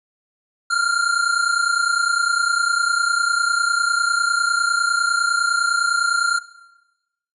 square tone pair together, 1384.1 / 1414 Hz, F6 / F6, -16 / +21 cents, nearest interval unison, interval 37 cents, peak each -19 / -22 dBFS, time 0.7-6.39 s, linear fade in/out 10 ms, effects noise-tail reverb RT60 1.0 s tail -18 dB re dry + resampled to 24000 Hz

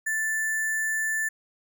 sine tone with sample-and-hold, 1760 Hz, A6, in tune, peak -24 dBFS, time 0.06-1.29 s, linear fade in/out 10 ms, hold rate 8820 Hz, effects none

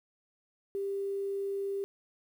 sine tone, 395.7 Hz, G4, 16 cents sharp, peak -31 dBFS, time 0.75-1.84 s, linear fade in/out 0 ms, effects 10-bit

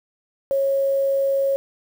sine tone with quantisation, 548 Hz, C#5, 20 cents flat, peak -17 dBFS, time 0.51-1.56 s, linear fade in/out 0 ms, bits 7, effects none

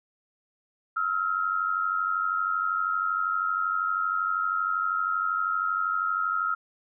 sine tone pair together, 1292 / 1384.7 Hz, E6 / F6, -35 / -15 cents, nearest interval minor second, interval 120 cents, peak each -27 dBFS, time 0.96-6.55 s, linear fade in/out 10 ms, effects none

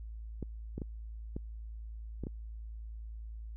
clicks, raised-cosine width 3 ms, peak -25 dBFS, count 6, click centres 0.427 / 0.78 / 0.818 / 1.365 / 2.237 / 2.269 s, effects added 55 Hz sine -41 dBFS peak until 3.56 s

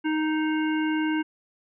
harmonic tone, 311.1 Hz, D#4, in tune, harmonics 1 / 3 / 5 / 7 / 9, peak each -23 / -34 / -33 / -38 / -39 dBFS, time 0.04-1.23 s, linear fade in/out 20 ms, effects none

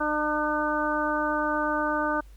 harmonic tone, 301.4 Hz, D4, 45 cents sharp, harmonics 1 / 2 / 3 / 4 / 5, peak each -30 / -30 / -30 / -30 / -30 dBFS, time 0-2.21 s, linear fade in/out 10 ms, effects added 50 Hz sine -45 dBFS peak until 2.36 s + pink hiss -62 dBFS RMS until 2.36 s

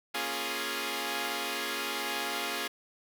5% pulse chord, Bb minor seventh, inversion none, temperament equal, 233.1 / 277.2 / 349.2 / 415.3 Hz, Bb3 / Db4 / F4 / Ab4, 0 / 0 / 0 / 0 cents, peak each -29 / -27 / -26 / -24 dBFS, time 0.14-2.68 s, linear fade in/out 10 ms, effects none

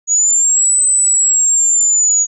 sine linear two-way sweep, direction up then down, 6730 to 8110 to 6740 Hz, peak -9 dBFS, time 0.07-2.27 s, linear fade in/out 50 ms, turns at 0.83 s, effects none

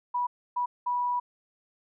sine tone bursts at uneven times, 978 Hz, B5, 17 cents flat, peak -25 dBFS, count 3, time 0.14-0.27 / 0.56-0.66 / 0.86-1.2 s, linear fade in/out 10 ms, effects none

